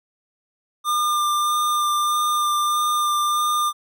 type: tone with vibrato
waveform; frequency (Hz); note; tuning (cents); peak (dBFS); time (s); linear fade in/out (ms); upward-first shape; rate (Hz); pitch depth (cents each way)
square; 1200; D6; +37; -19; 0.84-3.73; 50; sine; 1.6; 12
effects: none